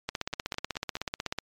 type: two click trains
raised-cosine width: 0.2 ms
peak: -13 / -21 dBFS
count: 22 / 4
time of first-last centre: 0.09-1.386 / 0.33-0.968 s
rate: 16.2 / 4.7 Hz
effects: MP3 96 kbps